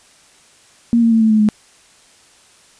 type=tone with pitch steps; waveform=sine; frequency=234.2 / 229.5 / 224.9 / 220.4 / 216 / 211.7 Hz; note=A#3 / A#3 / A3 / A3 / A3 / G#3; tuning=+8 / -27 / +38 / +3 / -32 / +33 cents; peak=-9 dBFS; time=0.93-1.488 s; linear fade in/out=0 ms; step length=93 ms; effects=white hiss -49 dBFS RMS until 2.79 s + resampled to 22050 Hz